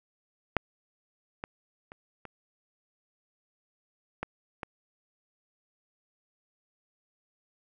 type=clicks; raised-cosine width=0.5 ms; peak=-8 / -20 / -29 / -27 / -17 / -20 dBFS; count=6; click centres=0.567 / 1.439 / 1.919 / 2.253 / 4.23 / 4.632 s; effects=none